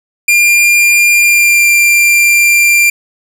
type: tone with pitch glide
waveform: 45% pulse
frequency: 2399 to 2377 Hz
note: D7 to D7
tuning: +36 to +20 cents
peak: -5 dBFS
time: 0.28-2.9 s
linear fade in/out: 5 ms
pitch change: -16 cents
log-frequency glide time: 1.19-1.67 s
effects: none